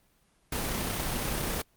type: noise with amplitude modulation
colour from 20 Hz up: pink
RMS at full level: -30 dBFS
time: 0.52-1.62 s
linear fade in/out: 5 ms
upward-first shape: sine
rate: 31.7 Hz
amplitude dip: 25%
effects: pink hiss -67 dBFS RMS until 1.76 s + Opus 24 kbps